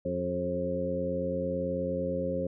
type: harmonic tone with a mistuned harmonic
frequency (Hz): 89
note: F2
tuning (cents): +33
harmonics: 1 / 2 / 3 / 4 / 5 / 6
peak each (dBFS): -40 / -35 / -37 / -41 / -38 / -31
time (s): 0.05-2.47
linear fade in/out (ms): 5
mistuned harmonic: 5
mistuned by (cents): -41
effects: none